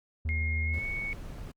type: tone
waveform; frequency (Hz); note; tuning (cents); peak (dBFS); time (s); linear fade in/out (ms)
triangle; 78.3; D#2; +11; -26; 0.25-0.79; 5
type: tone with pitch glide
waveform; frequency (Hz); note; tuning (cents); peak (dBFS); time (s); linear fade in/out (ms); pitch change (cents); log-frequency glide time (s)
sine; 2140 to 2222; C7 to C#7; +38 to +4; -32; 0.29-1.13; 0; +66; 0.64-0.85
type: noise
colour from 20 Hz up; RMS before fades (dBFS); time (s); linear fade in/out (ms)
brown; -40; 0.73-1.52; 10
effects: Opus 48 kbps